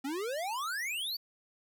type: exponential sweep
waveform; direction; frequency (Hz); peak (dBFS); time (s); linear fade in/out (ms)
square; up; 260 to 4699; -34; 0.04-1.17; 10
effects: 11-bit